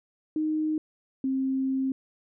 sine tone pair in turn, 310 / 265.5 Hz, D#4 / C4, -6 / +25 cents, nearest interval minor third, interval 269 cents, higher first, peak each -24 dBFS, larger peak neither, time 0.36-0.78 / 1.24-1.92 s, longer second, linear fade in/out 2 ms, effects none

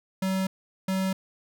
square tone pair in turn, 189.9 / 189.9 Hz, F#3 / F#3, +45 / +45 cents, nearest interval unison, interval 0 cents, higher neither, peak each -25 dBFS, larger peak neither, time 0.22-0.47 / 0.88-1.13 s, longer neither, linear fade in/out 5 ms, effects none

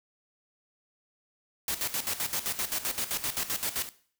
white noise with tremolo, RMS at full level -30 dBFS, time 1.68-3.89 s, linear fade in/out 2 ms, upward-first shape square, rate 7.7 Hz, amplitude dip 75%, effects noise-tail reverb RT60 0.5 s tail -17 dB re dry

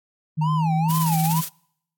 sine tone with pitch glide, 155.56 to 161.6 Hz, D#3 to E3, 0 to -34 cents, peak -19 dBFS, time 0.37-1.42 s, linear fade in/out 20 ms, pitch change +66 cents, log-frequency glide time 0.55-0.64 s
triangle tone with vibrato, 890 Hz, A5, 20 cents sharp, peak -22 dBFS, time 0.41-1.41 s, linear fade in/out 10 ms, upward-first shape sine, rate 2.2 Hz, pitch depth 260 cents each way
blue noise with tremolo, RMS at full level -26 dBFS, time 0.89-1.49 s, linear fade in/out 20 ms, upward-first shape triangle, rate 17 Hz, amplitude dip 55%
effects noise-tail reverb RT60 0.7 s tail -26 dB re dry + AAC 64 kbps

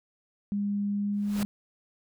sine tone with pitch glide, 203 to 204.9 Hz, G#3 to G#3, -39 to -23 cents, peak -26 dBFS, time 0.52-1.45 s, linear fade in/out 0 ms, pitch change +16 cents, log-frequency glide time 0.93-1.28 s
pink noise with exponential growth, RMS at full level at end -33 dBFS, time 1.13-1.43 s, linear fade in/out 1 ms, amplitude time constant 64 ms
effects none

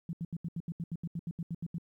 sine tone bursts, 167.7 Hz, E3, 30 cents sharp, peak -33 dBFS, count 15, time 0.09-1.783 s, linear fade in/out 2 ms, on 41 ms, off 77 ms, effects 12-bit

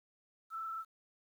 sine tone with frequency modulation, 1325 Hz, E6, 9 cents sharp, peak -38 dBFS, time 0.5-0.85 s, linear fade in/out 50 ms, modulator 25.6 Hz, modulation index 0.89, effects 11-bit

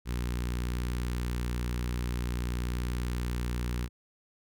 sawtooth tone with notch filter, 60.5 Hz, B1, 35 cents flat, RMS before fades -32 dBFS, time 0.05-3.89 s, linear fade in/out 50 ms, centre 650 Hz, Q 1, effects none

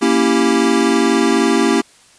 square chord, A# diminished seventh, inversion none, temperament equal, 233.1 / 277.2 / 329.6 / 392 Hz, A#3 / C#4 / E4 / G4, 0 / 0 / 0 / 0 cents, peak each -18 dBFS, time 0.01-1.82 s, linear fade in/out 20 ms, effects white hiss -48 dBFS RMS until 2.18 s + resampled to 22050 Hz

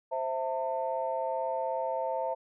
sine chord, A minor, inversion first, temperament equal with one note detuned, 523.3 / 659.3 / 900.6 Hz, C5 / E5 / A5, 0 / 0 / +40 cents, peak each -33 dBFS, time 0.11-2.35 s, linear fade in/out 20 ms, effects tanh soft clip ceiling -19 dBFS

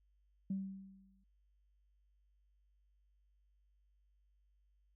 sine tone with exponential decay, 193.1 Hz, G3, 26 cents flat, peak -33 dBFS, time 0.5-1.24 s, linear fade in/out 5 ms, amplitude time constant 160 ms, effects tanh soft clip ceiling -29 dBFS + added 50 Hz sine -70 dBFS peak until 4.95 s

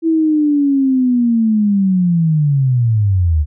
sine linear sweep, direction down, 330 to 71.6 Hz, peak -10 dBFS, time 0.02-3.46 s, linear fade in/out 50 ms, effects none

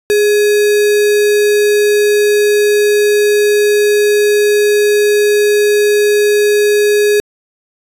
sine tone with sample-and-hold, 415.3 Hz, G#4, in tune, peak -7 dBFS, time 0.1-7.2 s, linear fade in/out 0 ms, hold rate 2100 Hz, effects resampled to 32000 Hz

